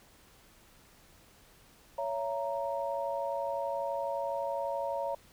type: chord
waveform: sine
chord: A# diminished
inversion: first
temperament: just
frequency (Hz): 559.4 / 671.3 / 932.3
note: C#5 / E5 / A#5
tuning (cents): +16 / +31 / 0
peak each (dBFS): -34 / -37 / -36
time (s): 1.98-5.15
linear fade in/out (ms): 5
effects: pink hiss -60 dBFS RMS until 5.32 s